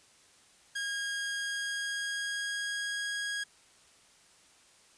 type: tone with pitch glide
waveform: sawtooth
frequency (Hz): 1631 to 1645.2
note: G#6 to G#6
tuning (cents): -32 to -17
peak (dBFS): -29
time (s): 0.75-3.44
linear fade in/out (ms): 10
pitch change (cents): +15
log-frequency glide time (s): 1.34-3.14
effects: white hiss -61 dBFS RMS until 4.97 s + resampled to 22050 Hz